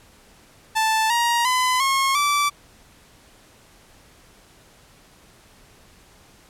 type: tone with pitch steps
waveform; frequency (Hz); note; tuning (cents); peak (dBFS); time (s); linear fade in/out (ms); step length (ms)
sawtooth; 880 / 943.2 / 1010.9 / 1083.4 / 1161.2; A5 / A#5 / B5 / C#6 / D6; 0 / +20 / +40 / -40 / -20; -14; 0.75-2.5; 20; 350
effects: pink hiss -52 dBFS RMS until 6.49 s + low-pass 12000 Hz 12 dB/octave